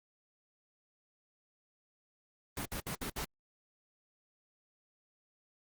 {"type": "noise bursts", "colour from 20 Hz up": "pink", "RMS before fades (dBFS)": -38, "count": 5, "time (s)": [2.57, 3.246], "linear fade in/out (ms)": 2, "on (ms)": 84, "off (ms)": 64, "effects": ["Opus 24 kbps"]}